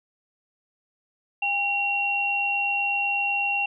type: tone pair together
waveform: sine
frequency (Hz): 803.4 / 2744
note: G5 / F7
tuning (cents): +42 / -31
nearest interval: octave + major sixth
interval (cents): 2127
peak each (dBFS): -28 / -23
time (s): 1.42-3.66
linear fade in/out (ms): 5
effects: none